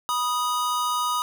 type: tone pair together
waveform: square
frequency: 978.7 / 1244.5 Hz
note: B5 / D#6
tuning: -16 / 0 cents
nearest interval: major third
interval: 416 cents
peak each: -28 / -25 dBFS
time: 0.09-1.22 s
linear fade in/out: 0 ms
effects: none